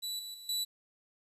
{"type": "tone with level steps", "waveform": "sawtooth", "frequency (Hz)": 3951, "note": "B7", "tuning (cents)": 0, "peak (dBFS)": [-32, -38, -44, -28], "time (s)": [0.02, 0.65], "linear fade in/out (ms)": 20, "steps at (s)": [0.19, 0.34, 0.49], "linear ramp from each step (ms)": 2, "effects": ["resampled to 32000 Hz", "11-bit"]}